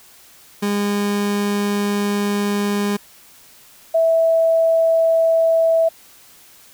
30% pulse / sine tone pair in turn, 204 / 655.4 Hz, G#3 / E5, -31 / -10 cents, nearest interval octave + minor sixth, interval 2021 cents, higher second, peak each -15 / -12 dBFS, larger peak second, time 0.62-2.97 / 3.94-5.89 s, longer first, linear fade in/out 10 ms, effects white hiss -47 dBFS RMS until 6.73 s

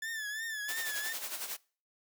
40% pulse tone with vibrato, 1747 Hz, A6, 13 cents flat, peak -35 dBFS, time 0.02-1.13 s, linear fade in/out 5 ms, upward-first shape triangle, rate 2.9 Hz, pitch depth 95 cents each way
white noise with tremolo, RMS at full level -37 dBFS, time 0.68-1.57 s, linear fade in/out 10 ms, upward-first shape sine, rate 11 Hz, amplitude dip 60%
effects noise-tail reverb RT60 0.4 s tail -23 dB re dry + high-pass 400 Hz 12 dB/octave

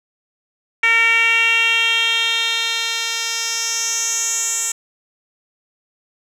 10% pulse tone with band-pass filter sweep, 458 Hz, A#4, 31 cents flat, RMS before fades -18 dBFS, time 0.83-4.72 s, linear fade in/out 5 ms, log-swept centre 2200 to 7700 Hz, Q 4, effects none

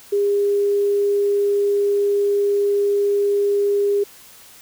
sine tone, 405.2 Hz, G#4, 43 cents flat, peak -15 dBFS, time 0.12-4.04 s, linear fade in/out 10 ms, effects white hiss -45 dBFS RMS until 4.61 s

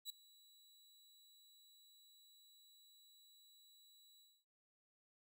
sawtooth tone with ADSR envelope, 3926 Hz, B7, 11 cents flat, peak -39 dBFS, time 0.05-4.45 s, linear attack 48 ms, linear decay 6 ms, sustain -23 dB, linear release 250 ms, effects none

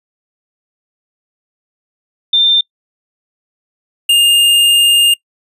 sine / square tone pair in turn, 3591 / 2819 Hz, A7 / F7, +35 / +16 cents, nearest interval major third, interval 419 cents, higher first, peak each -7 dBFS, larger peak neither, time 2.33-2.61 / 4.09-5.14 s, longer second, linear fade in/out 5 ms, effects noise-tail reverb RT60 0.1 s tail -24 dB re dry + resampled to 32000 Hz

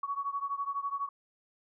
sine beating tone pair, 1117 / 1129 Hz, C#6 / C#6, +13 / +31 cents, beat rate 12 Hz, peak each -34 / -36 dBFS, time 0.03-1.09 s, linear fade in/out 5 ms, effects none

